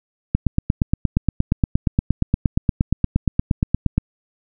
click train, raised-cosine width 5 ms, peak -3 dBFS, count 32, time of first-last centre 0.35-3.98 s, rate 8.54 Hz, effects none

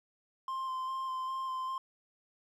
triangle tone with vibrato, 1046.5 Hz, C6, in tune, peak -32 dBFS, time 0.48-1.78 s, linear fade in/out 2 ms, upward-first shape square, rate 2.5 Hz, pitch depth 13 cents each way, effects none

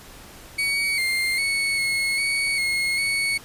35% pulse tone with pitch steps, 2249 / 2109 / 2213 / 2177 / 2233 / 2160 / 2220 Hz, C#7 / C7 / C#7 / C#7 / C#7 / C#7 / C#7, +24 / +13 / -3 / -32 / +12 / -45 / +2 cents, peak -19 dBFS, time 0.58-3.38 s, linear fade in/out 10 ms, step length 400 ms, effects pink hiss -44 dBFS RMS until 3.44 s + resampled to 32000 Hz

